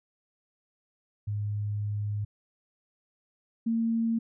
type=tone pair in turn; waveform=sine; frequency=103.83 / 228 Hz; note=G#2 / A#3; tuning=0 / -38 cents; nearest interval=octave + major second; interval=1362 cents; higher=second; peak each=-28 / -24 dBFS; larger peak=second; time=1.27-2.25 / 3.66-4.19 s; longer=first; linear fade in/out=10 ms; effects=none